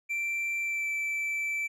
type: tone with pitch glide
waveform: triangle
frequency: 2349 to 2325 Hz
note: D7 to D7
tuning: 0 to -18 cents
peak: -27 dBFS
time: 0.09-1.68 s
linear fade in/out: 20 ms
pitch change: -18 cents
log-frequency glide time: 0.6-0.89 s
effects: none